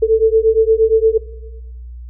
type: beating tone pair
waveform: sine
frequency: 440 / 448.6 Hz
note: A4 / A4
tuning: 0 / +34 cents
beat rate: 8.6 Hz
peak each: -12 dBFS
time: 0.02-1.18 s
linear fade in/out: 10 ms
effects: noise-tail reverb RT60 1.0 s tail -18 dB re dry + added 60 Hz sine -29 dBFS peak until 2.09 s